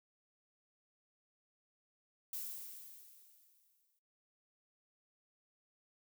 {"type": "noise with exponential decay", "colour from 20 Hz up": "violet", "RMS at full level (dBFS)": -41, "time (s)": [2.33, 3.99], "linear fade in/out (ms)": 2, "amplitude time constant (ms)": 360, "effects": ["noise-tail reverb RT60 0.2 s tail -19 dB re dry"]}